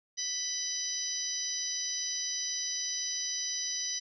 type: harmonic tone with a mistuned harmonic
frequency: 987.8 Hz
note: B5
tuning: in tune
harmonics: 2 / 3 / 4 / 5 / 6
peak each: -46 / -45 / -41 / -37 / -34 dBFS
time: 0.17-4 s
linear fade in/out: 20 ms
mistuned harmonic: 3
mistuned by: +50 cents
effects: none